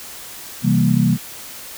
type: chord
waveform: sine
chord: C dominant seventh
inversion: none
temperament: equal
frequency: 130.81 / 164.81 / 196 / 233.1 Hz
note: C3 / E3 / G3 / Bb3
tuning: 0 / 0 / 0 / 0 cents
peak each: -18 dBFS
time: 0.62-1.18 s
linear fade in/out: 50 ms
effects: white hiss -35 dBFS RMS until 1.77 s